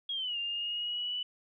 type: linear two-way sweep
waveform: sine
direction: down then up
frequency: 3322 to 2791 to 2977 Hz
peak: -32 dBFS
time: 0.09-1.23 s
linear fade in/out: 5 ms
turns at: 0.38 s
effects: none